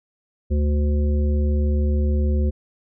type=harmonic tone; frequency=73.42 Hz; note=D2; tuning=in tune; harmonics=1 / 3 / 5 / 7; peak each=-17 / -27 / -31 / -34 dBFS; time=0.5-2.51 s; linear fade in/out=20 ms; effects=none